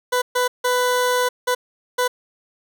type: tone bursts at uneven times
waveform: 20% pulse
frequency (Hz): 497.2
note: B4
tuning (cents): +12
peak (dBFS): -12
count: 5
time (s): 0.12-0.22 / 0.35-0.48 / 0.64-1.29 / 1.47-1.55 / 1.98-2.08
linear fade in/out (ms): 10
effects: none